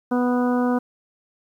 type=harmonic tone; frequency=246.9 Hz; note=B3; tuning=in tune; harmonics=1 / 2 / 3 / 4 / 5 / 6; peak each=-19 / -25 / -29 / -31 / -33 / -35 dBFS; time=0.11-0.79 s; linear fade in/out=10 ms; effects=9-bit